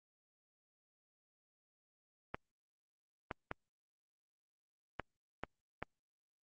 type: clicks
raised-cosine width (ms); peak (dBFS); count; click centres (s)
0.5; -23; 6; 2.345 / 3.312 / 3.514 / 4.997 / 5.436 / 5.826
effects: Opus 32 kbps